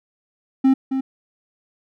triangle tone with echo, 265.6 Hz, C4, 26 cents sharp, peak -9 dBFS, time 0.64-0.74 s, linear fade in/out 10 ms, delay 270 ms, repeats 1, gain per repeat -8 dB, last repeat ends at 1.01 s, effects none

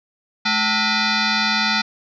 sine tone with frequency modulation, 1318.5 Hz, E6, in tune, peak -16 dBFS, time 0.45-1.82 s, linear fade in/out 10 ms, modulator 552 Hz, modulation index 6.4, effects none

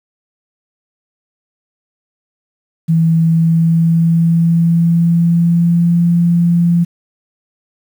sine tone with pitch glide, 163.6 to 171.54 Hz, E3 to F3, -13 to -31 cents, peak -8 dBFS, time 2.88-6.85 s, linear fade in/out 20 ms, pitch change +82 cents, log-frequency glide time 3.17-6.03 s, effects 7-bit

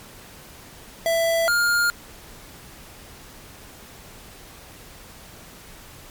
square tone pair in turn, 664 / 1411.4 Hz, E5 / F6, +12 / +18 cents, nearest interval octave + minor second, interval 1306 cents, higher second, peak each -19 / -18 dBFS, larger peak second, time 1.06-1.48 / 1.48-1.9 s, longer neither, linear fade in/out 0 ms, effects pink hiss -44 dBFS RMS until 6.1 s + MP3 96 kbps

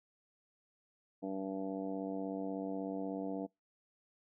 harmonic tone, 96.4 Hz, G2, 28 cents flat, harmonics 2 / 3 / 4 / 5 / 6 / 7 / 8 / 9, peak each -44 / -39 / -51 / -44 / -53 / -45 / -57 / -55 dBFS, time 1.22-3.47 s, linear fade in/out 20 ms, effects noise-tail reverb RT60 0.2 s tail -26 dB re dry

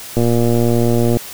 click train, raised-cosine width 2 ms, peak -3 dBFS, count 119, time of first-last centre 0.17-1.17 s, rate 118 Hz, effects white hiss -32 dBFS RMS until 1.33 s

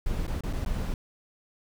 brown noise with dropouts, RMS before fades -29 dBFS, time 0.06-0.94 s, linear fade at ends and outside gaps 2 ms, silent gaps 0.268-0.278 / 0.408-0.435 / 0.529-0.533 / 0.65-0.66 s, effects none

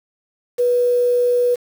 sine tone with quantisation, 488.8 Hz, B4, 18 cents flat, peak -13 dBFS, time 0.58-1.56 s, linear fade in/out 20 ms, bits 6, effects none

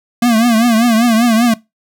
square tone with vibrato, 230.8 Hz, A#3, 17 cents flat, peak -9 dBFS, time 0.22-1.54 s, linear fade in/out 5 ms, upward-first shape triangle, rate 5.1 Hz, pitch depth 120 cents each way, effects noise-tail reverb RT60 0.2 s tail -21 dB re dry

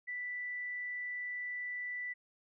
sine tone, 1975.5 Hz, B6, in tune, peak -37 dBFS, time 0.07-2.14 s, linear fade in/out 20 ms, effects none

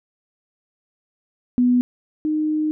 sine tone pair in turn, 246.9 / 307.5 Hz, B3 / D#4, 0 / -20 cents, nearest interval major third, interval 380 cents, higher second, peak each -13 / -18 dBFS, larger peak first, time 1.58-1.81 / 2.25-2.71 s, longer second, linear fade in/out 0 ms, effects none

